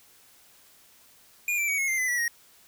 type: tone with pitch steps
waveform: square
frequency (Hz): 2429 / 2341 / 2256 / 2174 / 2095 / 2019 / 1945.8 / 1875.2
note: D#7 / D7 / C#7 / C#7 / C7 / B6 / B6 / A#6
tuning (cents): -42 / -6 / +30 / -34 / +2 / +38 / -26 / +10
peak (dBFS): -25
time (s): 1.48-2.28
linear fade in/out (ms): 2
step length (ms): 100
effects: white hiss -57 dBFS RMS until 2.67 s